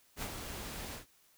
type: noise with ADSR envelope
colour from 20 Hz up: pink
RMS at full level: -38 dBFS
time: 0.16-1.06 s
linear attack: 62 ms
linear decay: 57 ms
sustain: -5 dB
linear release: 130 ms
effects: white hiss -67 dBFS RMS until 1.37 s